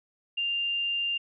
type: tone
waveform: sine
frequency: 2794 Hz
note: F7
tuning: in tune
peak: -26 dBFS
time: 0.37-1.18 s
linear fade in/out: 10 ms
effects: none